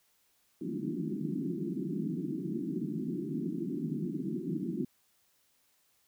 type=band-pass noise; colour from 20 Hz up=pink; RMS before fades=-35 dBFS; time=0.61-4.85 s; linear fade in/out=5 ms; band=150 to 370 Hz; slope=96 dB/octave; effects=white hiss -71 dBFS RMS until 6.07 s